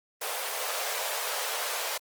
pink high-pass noise, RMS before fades -32 dBFS, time 0.21-1.98 s, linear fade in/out 10 ms, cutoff 470 Hz, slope 48 dB/octave, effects Opus 24 kbps

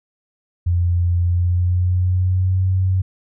sine tone with pitch glide, 87.31 to 93.58 Hz, F2 to F#2, 0 to +20 cents, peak -14 dBFS, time 0.66-3.02 s, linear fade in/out 10 ms, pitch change +120 cents, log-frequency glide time 1.23-2.62 s, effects none

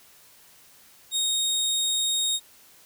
25% pulse tone, 3729 Hz, A#7, in tune, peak -19 dBFS, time 1.11-2.4 s, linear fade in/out 50 ms, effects white hiss -54 dBFS RMS until 2.85 s

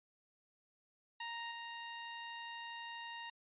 15% pulse tone with level steps, 932.3 Hz, A#5, in tune, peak -35 / -38 dBFS, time 1.2-3.3 s, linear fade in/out 5 ms, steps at 1.51 s, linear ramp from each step 5 ms, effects resampled to 8000 Hz

